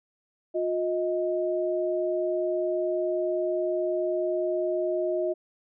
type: tone pair together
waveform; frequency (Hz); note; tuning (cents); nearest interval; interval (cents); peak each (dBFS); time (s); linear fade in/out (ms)
sine; 357.5 / 628; F4 / D#5; +41 / +16; minor seventh; 975; -27; 0.54-5.34; 20
effects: none